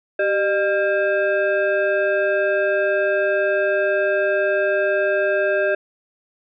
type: tone with frequency modulation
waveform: sine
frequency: 607 Hz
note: D#5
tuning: 43 cents flat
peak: -16 dBFS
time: 0.19-5.75 s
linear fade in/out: 5 ms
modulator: 996 Hz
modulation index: 1.1
effects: none